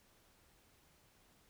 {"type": "silence", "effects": ["pink hiss -69 dBFS RMS until 1.49 s"]}